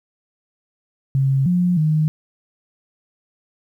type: tone with pitch steps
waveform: sine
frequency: 135.3 / 178.1 / 154.8 Hz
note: C#3 / F3 / D#3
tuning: -42 / +34 / -9 cents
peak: -14 dBFS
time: 1.15-2.08 s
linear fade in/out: 0 ms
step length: 310 ms
effects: 9-bit